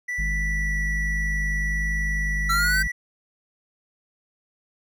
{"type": "tone with pitch glide", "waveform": "triangle", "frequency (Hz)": [1968, 1953.3], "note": ["B6", "B6"], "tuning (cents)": [-7, -20], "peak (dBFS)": -24, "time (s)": [0.08, 2.92], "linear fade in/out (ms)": 10, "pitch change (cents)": -13, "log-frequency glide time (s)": [0.32, 0.81]}
{"type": "harmonic tone", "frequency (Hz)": 50.7, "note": "G#1", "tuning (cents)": -41, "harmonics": [1, 3, 4], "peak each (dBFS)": [-24, -35, -40], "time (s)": [0.18, 2.88], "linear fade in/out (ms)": 10}
{"type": "exponential sweep", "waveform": "square", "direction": "up", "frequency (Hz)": [1335, 1563], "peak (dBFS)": -21, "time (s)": [2.49, 2.83], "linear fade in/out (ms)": 10}
{"effects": []}